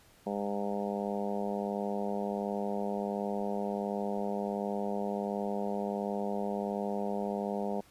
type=harmonic tone; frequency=101.4 Hz; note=G#2; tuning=41 cents flat; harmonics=2 / 3 / 4 / 5 / 6 / 7 / 8 / 9; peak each=-35 / -46 / -38 / -39 / -40 / -40 / -44 / -45 dBFS; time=0.26-7.81 s; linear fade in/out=10 ms; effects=pink hiss -61 dBFS RMS until 7.9 s + resampled to 32000 Hz